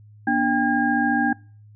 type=tone cluster; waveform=sine; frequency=239.4 / 293.6 / 792 / 1626 Hz; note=A#3 / D4 / G5 / G#6; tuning=+46 / 0 / +18 / -37 cents; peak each=-23 dBFS; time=0.27-1.33 s; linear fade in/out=5 ms; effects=noise-tail reverb RT60 0.4 s tail -24 dB re dry + added 105 Hz sine -45 dBFS peak until 1.75 s